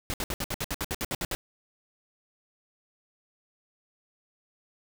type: noise bursts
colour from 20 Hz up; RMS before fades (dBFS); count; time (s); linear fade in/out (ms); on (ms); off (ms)
pink; -31; 13; 0.1-1.35; 0; 38; 63
effects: none